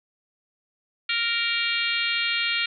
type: harmonic tone with a mistuned harmonic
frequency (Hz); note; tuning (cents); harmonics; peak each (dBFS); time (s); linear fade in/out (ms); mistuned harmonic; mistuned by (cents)
466.2; A#4; 0; 3 / 4 / 5 / 6 / 7 / 8 / 9; -31 / -32 / -27 / -29 / -31 / -33 / -32; 1.09-2.66; 5; 8; -24
effects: none